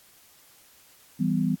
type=chord; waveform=sine; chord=E minor; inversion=none; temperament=equal with one note detuned; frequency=164.81 / 196 / 250.1 Hz; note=E3 / G3 / B3; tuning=0 / 0 / +22 cents; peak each=-26 dBFS; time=1.19-1.56 s; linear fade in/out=20 ms; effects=white hiss -56 dBFS RMS until 1.6 s + AAC 64 kbps